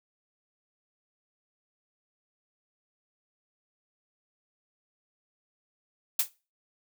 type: noise with exponential decay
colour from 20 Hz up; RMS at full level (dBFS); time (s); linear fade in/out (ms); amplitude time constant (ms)
blue; -18; 6.19-6.29; 5; 21
effects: noise-tail reverb RT60 0.3 s tail -19 dB re dry